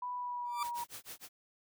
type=tone with pitch glide; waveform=sine; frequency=987.8 to 953.1 Hz; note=B5 to A#5; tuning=0 to +38 cents; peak=-36 dBFS; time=0.02-0.84 s; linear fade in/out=5 ms; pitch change=-62 cents; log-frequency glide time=0.15-0.71 s
type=tone with exponential growth; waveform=40% pulse; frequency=1174.7 Hz; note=D6; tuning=in tune; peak=-30 dBFS; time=0.45-0.63 s; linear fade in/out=2 ms; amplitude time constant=39 ms
type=noise with tremolo; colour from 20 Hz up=white; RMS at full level=-45 dBFS; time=0.61-1.29 s; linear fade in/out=50 ms; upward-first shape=sine; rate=6.5 Hz; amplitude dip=100%
effects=none